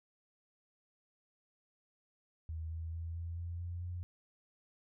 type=tone with pitch steps; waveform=sine; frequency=80.3 / 81.61 / 82.94 / 84.29 / 85.67 / 87.06 / 88.48 Hz; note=E2 / E2 / E2 / E2 / F2 / F2 / F2; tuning=-45 / -17 / +11 / +39 / -33 / -5 / +23 cents; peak=-38 dBFS; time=2.49-4.03 s; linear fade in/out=0 ms; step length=220 ms; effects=none